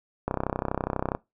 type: click train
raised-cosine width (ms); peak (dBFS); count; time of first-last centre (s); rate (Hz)
1; -12; 29; 0.28-1.15; 32.2
effects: noise-tail reverb RT60 0.2 s tail -21 dB re dry